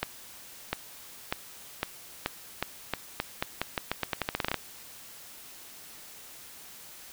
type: accelerating click train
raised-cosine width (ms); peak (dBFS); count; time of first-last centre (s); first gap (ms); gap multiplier
0.3; -11; 22; 0.03-4.543; 700; 0.85
effects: white hiss -48 dBFS RMS until 7.12 s